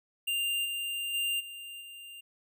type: tone with level steps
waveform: square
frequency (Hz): 2793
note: F7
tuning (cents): -1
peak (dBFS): -29 / -33 / -29 / -42 / -45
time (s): 0.27-2.21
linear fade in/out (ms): 10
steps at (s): 0.64 / 1.13 / 1.39 / 1.8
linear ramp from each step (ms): 20
effects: none